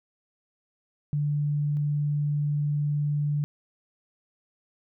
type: tone pair in turn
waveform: sine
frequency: 146.83 / 146.83 Hz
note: D3 / D3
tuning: 0 / 0 cents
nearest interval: unison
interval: 0 cents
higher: neither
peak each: -23 dBFS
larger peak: neither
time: 1.13-1.77 / 1.77-3.44 s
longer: second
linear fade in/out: 0 ms
effects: none